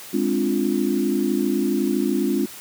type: chord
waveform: sine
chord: D half-diminished seventh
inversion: second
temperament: equal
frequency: 207.7 / 261.6 / 293.7 / 349.2 Hz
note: Ab3 / C4 / D4 / F4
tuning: 0 / 0 / 0 / 0 cents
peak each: -24 dBFS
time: 0.13-2.46 s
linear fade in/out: 10 ms
effects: white hiss -39 dBFS RMS until 2.6 s + high-pass 100 Hz 12 dB/octave